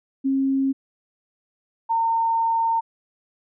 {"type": "tone pair in turn", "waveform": "sine", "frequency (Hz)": [270, 911.8], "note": ["C#4", "A#5"], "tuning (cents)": [-45, -39], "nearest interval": "octave + major sixth", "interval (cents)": 2106, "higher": "second", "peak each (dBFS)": -18, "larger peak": "neither", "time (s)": [[0.24, 0.73], [1.89, 2.81]], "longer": "second", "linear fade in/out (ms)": 20, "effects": []}